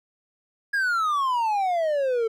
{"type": "exponential sweep", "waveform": "triangle", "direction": "down", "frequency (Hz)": [1669, 440], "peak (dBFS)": -19, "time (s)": [0.73, 2.28], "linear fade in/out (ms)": 10, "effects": []}